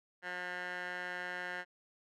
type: tone with band-pass filter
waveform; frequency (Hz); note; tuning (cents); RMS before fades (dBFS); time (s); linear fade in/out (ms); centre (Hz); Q
15% pulse; 179.4; F3; +47; -41; 0.22-1.65; 50; 1600; 2.5
effects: none